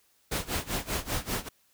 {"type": "noise with tremolo", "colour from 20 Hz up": "pink", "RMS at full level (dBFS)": -29, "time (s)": [0.31, 1.49], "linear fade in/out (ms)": 10, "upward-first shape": "sine", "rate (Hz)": 5.1, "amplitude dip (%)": 90, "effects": ["white hiss -67 dBFS RMS until 1.73 s"]}